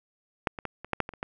clicks, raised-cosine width 0.5 ms, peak -9 / -21 / -17 / -24 / -11 / -9 / -21 / -29 / -17 dBFS, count 9, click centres 0.472 / 0.588 / 0.653 / 0.846 / 0.933 / 1.003 / 1.091 / 1.137 / 1.229 s, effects none

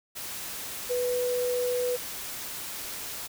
sine tone in noise, 493.9 Hz, B4, in tune, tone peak -25 dBFS, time 0.89-1.97 s, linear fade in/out 20 ms, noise white, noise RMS -37 dBFS, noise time 0.15-3.28 s, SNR +9 dB, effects none

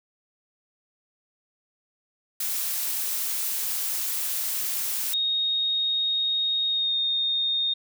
blue noise, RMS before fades -28 dBFS, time 2.4-5.14 s, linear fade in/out 5 ms
sine tone with pitch glide, 3729 to 3684 Hz, A#7 to A#7, 0 to -21 cents, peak -22 dBFS, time 5.13-7.74 s, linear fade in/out 10 ms, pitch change -21 cents, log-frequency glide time 6.68-6.94 s
effects none

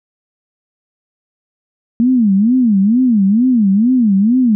sine tone with vibrato, 223.1 Hz, A3, 24 cents sharp, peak -8 dBFS, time 2-4.55 s, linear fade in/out 0 ms, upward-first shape sine, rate 2.2 Hz, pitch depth 260 cents each way, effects none

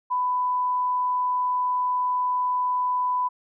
sine tone, 997 Hz, B5, 16 cents sharp, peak -21 dBFS, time 0.1-3.29 s, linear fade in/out 20 ms, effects none

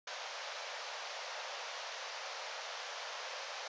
pink band-pass noise, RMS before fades -44 dBFS, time 0.07-3.68 s, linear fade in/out 5 ms, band 520 to 6300 Hz, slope 48 dB/octave, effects resampled to 16000 Hz

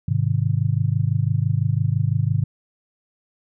sine chord, Ab major, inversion none, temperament just, 103.83 / 129.78 / 155.74 Hz, Ab2 / C3 / Eb3, 0 / -14 / +2 cents, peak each -21 / -21 / -24 dBFS, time 0.08-2.44 s, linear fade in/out 5 ms, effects none

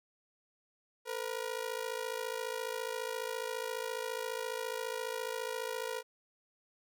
sawtooth ring-modulated tone, 478.3 Hz, A#4, 44 cents sharp, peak -29 dBFS, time 1.05-6.03 s, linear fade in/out 50 ms, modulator 27.3 Hz, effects none

